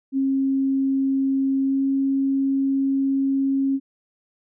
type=tone with pitch glide; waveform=sine; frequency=270 to 271.7 Hz; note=C#4 to C#4; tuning=-45 to -35 cents; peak=-18 dBFS; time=0.12-3.8 s; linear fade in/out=50 ms; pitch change=+10 cents; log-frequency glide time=1.63-1.85 s; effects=none